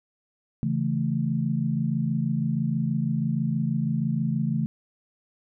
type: chord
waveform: sine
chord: A major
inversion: first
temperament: equal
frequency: 138.59 / 164.81 / 220 Hz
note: C#3 / E3 / A3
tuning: 0 / 0 / 0 cents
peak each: -27 dBFS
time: 0.63-4.66 s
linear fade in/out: 0 ms
effects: none